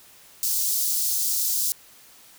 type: high-pass noise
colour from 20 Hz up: white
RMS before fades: -24 dBFS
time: 0.43-1.72 s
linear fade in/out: 0 ms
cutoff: 4700 Hz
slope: 24 dB/octave
effects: white hiss -51 dBFS RMS until 2.38 s